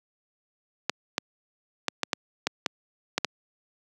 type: clicks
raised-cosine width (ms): 0.2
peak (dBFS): -6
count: 9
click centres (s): 0.896 / 1.181 / 1.883 / 2.033 / 2.132 / 2.47 / 2.662 / 3.18 / 3.247
effects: high-pass 200 Hz 12 dB/octave